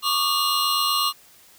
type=tone cluster; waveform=square; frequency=1112 / 1200 / 2840 / 4130 Hz; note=C#6 / D6 / F7 / C8; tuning=+5 / +37 / +28 / -23 cents; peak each=-26 dBFS; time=0.02-1.13 s; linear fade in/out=50 ms; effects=white hiss -52 dBFS RMS until 1.58 s